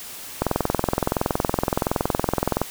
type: click train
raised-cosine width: 1 ms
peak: -5 dBFS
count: 48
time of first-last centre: 0.42-2.616 s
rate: 21.4 Hz
effects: white hiss -37 dBFS RMS until 2.7 s